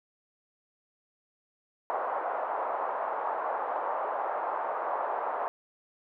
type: band-pass noise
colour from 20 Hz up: pink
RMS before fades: -32 dBFS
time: 1.9-5.48 s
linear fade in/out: 0 ms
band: 620 to 1100 Hz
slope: 24 dB/octave
effects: none